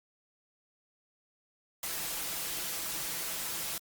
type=noise with comb filter; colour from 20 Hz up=white; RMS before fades=-36 dBFS; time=1.83-3.78 s; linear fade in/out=2 ms; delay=6 ms; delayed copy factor=+0.55; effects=Opus 48 kbps

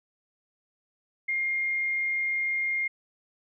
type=tone; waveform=sine; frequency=2123 Hz; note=C7; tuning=25 cents sharp; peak=-25 dBFS; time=1.28-2.88 s; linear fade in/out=10 ms; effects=none

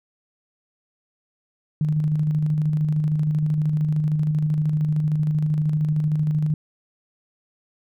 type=tone with tremolo; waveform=sine; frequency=152.6 Hz; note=D#3; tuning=33 cents flat; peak=-17 dBFS; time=1.81-6.54 s; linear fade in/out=2 ms; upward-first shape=square; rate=13 Hz; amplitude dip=30%; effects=none

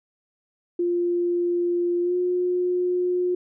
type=tone with pitch glide; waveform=sine; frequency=349.2 to 359.2 Hz; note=F4 to F4; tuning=0 to +49 cents; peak=-20 dBFS; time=0.79-3.35 s; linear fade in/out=5 ms; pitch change=+49 cents; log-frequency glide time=2.02-2.15 s; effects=none

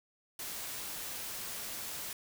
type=noise; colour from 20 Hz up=white; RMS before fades=-41 dBFS; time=0.39-2.13 s; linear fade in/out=2 ms; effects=none

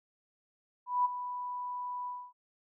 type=tone with ADSR envelope; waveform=sine; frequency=987.8 Hz; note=B5; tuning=in tune; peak=-23 dBFS; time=0.86-2.33 s; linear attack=190 ms; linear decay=19 ms; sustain=-12 dB; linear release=260 ms; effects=none

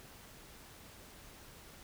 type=silence; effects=pink hiss -55 dBFS RMS until 1.83 s

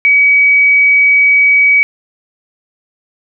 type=tone; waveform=sine; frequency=2270 Hz; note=C#7; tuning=41 cents sharp; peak=-5 dBFS; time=0.05-1.83 s; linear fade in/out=0 ms; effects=none

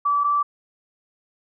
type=tone pair in turn; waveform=sine; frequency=1154 / 1162 Hz; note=D6 / D6; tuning=-31 / -19 cents; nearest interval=unison; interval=12 cents; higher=second; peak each=-17 dBFS; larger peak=neither; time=0.05-0.24 / 0.24-0.43 s; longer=neither; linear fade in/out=10 ms; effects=none

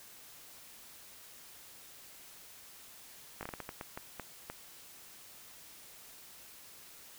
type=slowing click train; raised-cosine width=0.5 ms; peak=-25 dBFS; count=11; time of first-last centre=3.41-4.5 s; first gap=19 ms; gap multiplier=1.36; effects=white hiss -54 dBFS RMS until 7.18 s

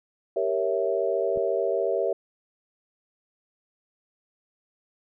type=chord; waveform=sine; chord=G diminished seventh; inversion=none; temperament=equal; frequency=392 / 466.2 / 554.4 / 659.3 Hz; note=G4 / Bb4 / Db5 / Fb5; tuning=0 / 0 / 0 / 0 cents; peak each=-28 dBFS; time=0.36-2.13 s; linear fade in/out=5 ms
type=clicks; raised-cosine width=2 ms; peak=-34 / -24 dBFS; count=2; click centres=1.361 / 1.374 s
effects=none

